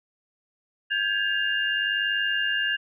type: tone cluster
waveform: sine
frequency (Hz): 1595 / 1696 / 2810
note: G6 / G#6 / F7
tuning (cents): +30 / +36 / +10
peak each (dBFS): -27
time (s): 0.9-2.77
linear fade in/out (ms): 20
effects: none